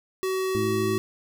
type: tone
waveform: square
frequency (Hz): 377.3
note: F#4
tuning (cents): +34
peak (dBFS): -25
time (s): 0.23-0.98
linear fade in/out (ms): 0
type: harmonic tone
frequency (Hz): 108.2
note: A2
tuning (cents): -29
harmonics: 1 / 2 / 3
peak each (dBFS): -30 / -30 / -30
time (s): 0.55-0.98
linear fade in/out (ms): 0
effects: none